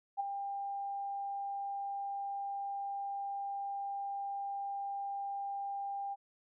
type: tone with ADSR envelope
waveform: sine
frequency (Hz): 797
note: G5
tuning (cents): +28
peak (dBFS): -29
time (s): 0.17-6.16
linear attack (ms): 30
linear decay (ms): 15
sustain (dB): -7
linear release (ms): 34
effects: none